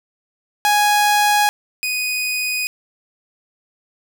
sawtooth tone pair in turn, 830.6 / 2489 Hz, G#5 / D#7, 0 / 0 cents, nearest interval octave + perfect fifth, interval 1900 cents, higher second, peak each -9 / -16 dBFS, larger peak first, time 0.65-1.49 / 1.83-2.67 s, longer neither, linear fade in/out 0 ms, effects none

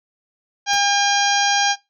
harmonic tone, 806 Hz, G5, 48 cents sharp, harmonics 1 / 2 / 3 / 4 / 5 / 6 / 7 / 8, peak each -19 / -22 / -26 / -23 / -28 / -26 / -25 / -29 dBFS, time 0.66-1.76 s, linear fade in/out 50 ms
pink noise with exponential decay, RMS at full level -32 dBFS, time 0.73-0.82 s, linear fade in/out 2 ms, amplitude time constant 19 ms
effects noise-tail reverb RT60 0.2 s tail -20 dB re dry

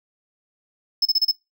triangle tone bursts, 5220 Hz, E8, 18 cents flat, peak -14 dBFS, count 5, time 1.02-1.314 s, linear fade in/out 5 ms, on 34 ms, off 31 ms, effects noise-tail reverb RT60 0.2 s tail -19 dB re dry

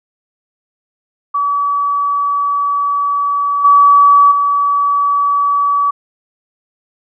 sine tone with level steps, 1143 Hz, D6, 47 cents flat, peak -12 / -4 / -10 dBFS, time 1.34-5.91 s, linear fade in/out 10 ms, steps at 3.64 / 4.31 s, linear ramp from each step 10 ms, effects none

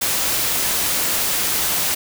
white noise, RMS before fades -20 dBFS, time 0.01-1.95 s, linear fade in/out 10 ms, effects none

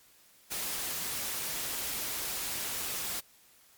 white noise, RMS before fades -35 dBFS, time 0.5-3.21 s, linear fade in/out 20 ms, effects white hiss -61 dBFS RMS until 3.77 s + MP3 96 kbps

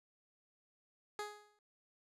15% pulse tone with exponential decay, 417.2 Hz, G#4, 8 cents sharp, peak -31 dBFS, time 1.19-1.59 s, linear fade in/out 1 ms, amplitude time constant 86 ms, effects low-pass 10000 Hz 12 dB/octave

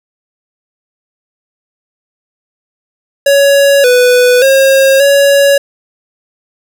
square tone with pitch steps, 560 / 495.2 / 539 / 561 Hz, C#5 / B4 / C#5 / C#5, +18 / +5 / -49 / +21 cents, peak -5 dBFS, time 3.26-5.58 s, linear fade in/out 5 ms, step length 580 ms, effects none

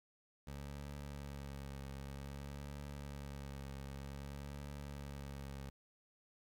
20% pulse tone with vibrato, 69.9 Hz, C#2, 15 cents sharp, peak -40 dBFS, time 0.47-5.7 s, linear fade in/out 5 ms, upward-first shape triangle, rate 0.53 Hz, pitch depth 44 cents each way, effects 11-bit

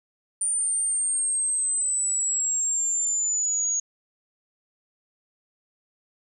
sine linear sweep, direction down, 9110 to 6645 Hz, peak -22 dBFS, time 0.41-3.8 s, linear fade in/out 5 ms, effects none

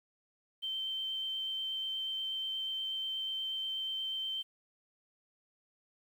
sine tone with vibrato, 3111 Hz, G7, 14 cents flat, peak -34 dBFS, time 0.62-4.43 s, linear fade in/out 20 ms, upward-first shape sine, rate 8.3 Hz, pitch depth 8 cents each way, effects 10-bit

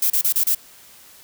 violet noise bursts, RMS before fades -18 dBFS, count 5, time 0.02-0.549 s, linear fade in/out 5 ms, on 81 ms, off 31 ms, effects white hiss -47 dBFS RMS until 1.23 s

